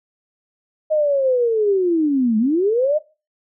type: linear two-way sweep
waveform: sine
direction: down then up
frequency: 628 to 210 to 628 Hz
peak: -14 dBFS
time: 0.9-2.99 s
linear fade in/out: 20 ms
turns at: 2.38 s
effects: noise-tail reverb RT60 0.3 s tail -17 dB re dry